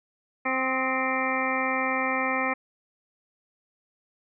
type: harmonic tone with a mistuned harmonic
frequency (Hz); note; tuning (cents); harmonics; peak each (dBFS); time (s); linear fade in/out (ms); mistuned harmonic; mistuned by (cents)
261.6; C4; 0; 1 / 2 / 3 / 4 / 5 / 7 / 8 / 9; -32 / -32 / -32 / -32 / -32 / -32 / -32 / -32; 0.45-2.54; 10; 5; -32
effects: none